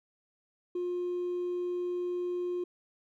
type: tone with hard clipping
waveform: triangle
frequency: 355.5 Hz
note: F4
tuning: 31 cents sharp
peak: -30 dBFS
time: 0.75-2.64 s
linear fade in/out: 5 ms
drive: 2 dB
effects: none